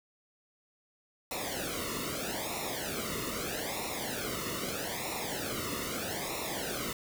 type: noise with flanger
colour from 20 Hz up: pink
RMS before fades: -36 dBFS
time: 1.31-6.93 s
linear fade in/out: 2 ms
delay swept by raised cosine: 0.63 to 1.27 ms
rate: 0.79 Hz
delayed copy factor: -0.9
effects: none